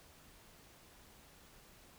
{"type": "silence", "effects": ["pink hiss -61 dBFS RMS until 1.98 s"]}